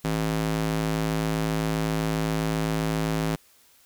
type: tone with high-pass filter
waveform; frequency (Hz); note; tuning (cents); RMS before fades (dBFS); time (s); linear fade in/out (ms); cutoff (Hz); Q
square; 53.8; A1; -38; -26; 0.04-3.36; 10; 150; 1.1
effects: white hiss -58 dBFS RMS until 3.85 s